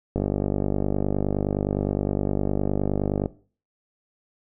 click train, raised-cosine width 2 ms, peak -10 dBFS, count 155, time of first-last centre 0.16-3.259 s, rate 49.7 Hz, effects noise-tail reverb RT60 0.4 s tail -18 dB re dry

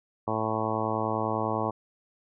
harmonic tone, 110 Hz, A2, in tune, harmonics 1 / 2 / 3 / 4 / 5 / 6 / 7 / 8 / 9 / 10, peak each -35 / -35 / -35 / -35 / -35 / -35 / -35 / -35 / -35 / -35 dBFS, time 0.27-1.71 s, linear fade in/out 10 ms, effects none

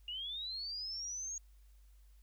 sine linear sweep, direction up, 2823 to 6645 Hz, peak -39 dBFS, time 0.08-1.38 s, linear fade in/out 2 ms, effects added 50 Hz sine -58 dBFS peak until 2.22 s + white hiss -75 dBFS RMS until 2.22 s

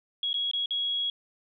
sine tone with dropouts, 3322 Hz, G#7, in tune, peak -26 dBFS, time 0.23-1.1 s, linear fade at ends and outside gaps 2 ms, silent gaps 0.331-0.341 / 0.513-0.534 / 0.659-0.707 s, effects none

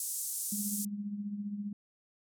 pink band-pass noise, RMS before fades -37 dBFS, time 0-0.85 s, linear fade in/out 2 ms, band 7300 to 13000 Hz, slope 24 dB/octave
sine tone with tremolo, 204.7 Hz, G#3, 25 cents flat, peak -32 dBFS, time 0.52-1.73 s, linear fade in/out 5 ms, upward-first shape triangle, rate 15 Hz, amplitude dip 65%
effects none

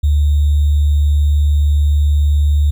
sine tone with sample-and-hold, 73.42 Hz, D2, in tune, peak -9 dBFS, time 0.03-2.71 s, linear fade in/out 10 ms, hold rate 3675 Hz, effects none

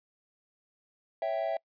triangle chord, C# diminished, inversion none, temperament equal, 554.4 / 659.3 / 784 Hz, C#5 / E5 / G5, 0 / 0 / 0 cents, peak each -34 / -28 / -34 dBFS, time 1.22-1.57 s, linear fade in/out 2 ms, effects noise-tail reverb RT60 0.1 s tail -26 dB re dry + resampled to 11025 Hz

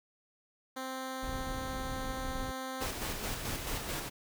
10% pulse tone, 261.6 Hz, C4, in tune, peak -29 dBFS, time 0.76-2.87 s, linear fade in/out 10 ms
brown noise, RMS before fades -40 dBFS, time 1.22-2.52 s, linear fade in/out 20 ms
pink noise with tremolo, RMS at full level -36 dBFS, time 2.8-4.1 s, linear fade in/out 20 ms, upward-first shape square, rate 4.6 Hz, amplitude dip 35%
effects none

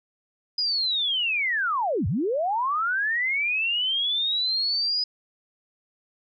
sine linear two-way sweep, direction down then up, 5000 to 77.78 to 5000 Hz, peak -22 dBFS, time 0.58-5.04 s, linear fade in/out 5 ms, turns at 2.07 s, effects none

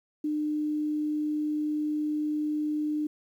sine tone, 301.8 Hz, D4, 47 cents sharp, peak -26 dBFS, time 0.24-3.07 s, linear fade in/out 5 ms, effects 10-bit

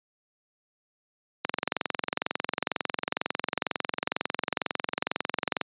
click train, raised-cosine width 0.3 ms, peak -9 dBFS, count 93, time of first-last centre 1.45-5.613 s, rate 22.1 Hz, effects high-pass 200 Hz 12 dB/octave + resampled to 8000 Hz

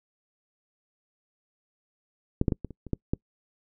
clicks, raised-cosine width 3 ms, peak -9 / -9 / -12 / -20 / -28 / -27 / -13 / -12 dBFS, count 8, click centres 2.414 / 2.482 / 2.522 / 2.647 / 2.707 / 2.867 / 2.933 / 3.135 s, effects noise-tail reverb RT60 0.1 s tail -26 dB re dry

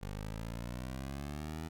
15% pulse exponential sweep, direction up, 49 to 81.7 Hz, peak -33 dBFS, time 0.01-1.69 s, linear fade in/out 20 ms, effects none

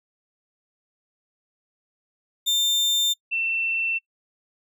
35% pulse / sine tone pair in turn, 3600 / 2688 Hz, A7 / E7, +39 / +33 cents, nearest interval perfect fourth, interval 506 cents, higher first, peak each -17 / -22 dBFS, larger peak first, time 2.46-3.14 / 3.31-3.99 s, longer neither, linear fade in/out 20 ms, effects noise-tail reverb RT60 0.1 s tail -25 dB re dry

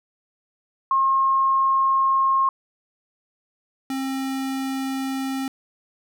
sine / square tone pair in turn, 1074 / 267.1 Hz, C6 / C4, +45 / +36 cents, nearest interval 2 octaves, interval 2409 cents, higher first, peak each -16 / -25 dBFS, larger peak first, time 0.91-2.49 / 3.9-5.48 s, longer neither, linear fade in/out 2 ms, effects none

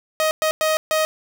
sawtooth tone bursts at uneven times, 627 Hz, D#5, 13 cents sharp, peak -13 dBFS, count 4, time 0.2-0.31 / 0.42-0.51 / 0.61-0.77 / 0.91-1.05 s, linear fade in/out 0 ms, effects none

